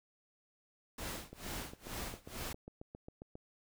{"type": "noise with tremolo", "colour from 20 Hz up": "pink", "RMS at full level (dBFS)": -41, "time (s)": [0.98, 2.53], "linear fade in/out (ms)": 5, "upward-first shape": "sine", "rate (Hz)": 2.2, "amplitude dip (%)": 95}
{"type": "click train", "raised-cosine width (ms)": 2, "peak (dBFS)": -34, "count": 16, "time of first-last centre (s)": [1.33, 3.354], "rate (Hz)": 7.41}
{"effects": []}